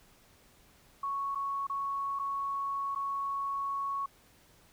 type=tone with dropouts; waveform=sine; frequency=1108.7 Hz; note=C#6; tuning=in tune; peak=-31 dBFS; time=1.03-4.06 s; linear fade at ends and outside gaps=5 ms; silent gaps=1.349-1.355 / 1.669-1.697 / 2.191-2.195 / 2.95-2.958 s; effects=pink hiss -62 dBFS RMS until 4.72 s